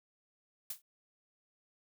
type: noise with exponential decay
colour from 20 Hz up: blue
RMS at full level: -35 dBFS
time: 0.7-0.82 s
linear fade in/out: 5 ms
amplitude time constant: 25 ms
effects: none